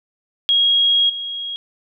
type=tone with level steps; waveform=sine; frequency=3286 Hz; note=G#7; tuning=19 cents flat; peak=-12 / -24 dBFS; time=0.49-1.56 s; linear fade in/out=0 ms; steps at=1.09 s; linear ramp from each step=10 ms; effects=none